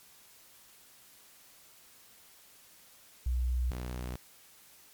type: tone pair in turn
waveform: sine / sawtooth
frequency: 61.8 / 61.8 Hz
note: B1 / B1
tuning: +2 / +2 cents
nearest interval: unison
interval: 0 cents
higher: neither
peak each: -27 / -32 dBFS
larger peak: first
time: 3.26-3.71 / 3.71-4.16 s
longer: neither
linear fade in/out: 5 ms
effects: white hiss -58 dBFS RMS until 4.93 s + MP3 96 kbps